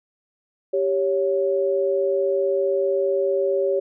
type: tone pair together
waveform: sine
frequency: 392 / 556.6 Hz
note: G4 / C#5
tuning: 0 / +7 cents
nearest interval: tritone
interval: 607 cents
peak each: -21 dBFS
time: 0.73-3.8 s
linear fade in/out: 10 ms
effects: none